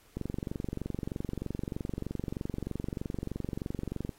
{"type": "click train", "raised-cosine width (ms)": 3, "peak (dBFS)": -21, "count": 92, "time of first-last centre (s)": [0.17, 4.092], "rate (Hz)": 23.2, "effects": ["pink hiss -62 dBFS RMS until 4.18 s", "AAC 48 kbps"]}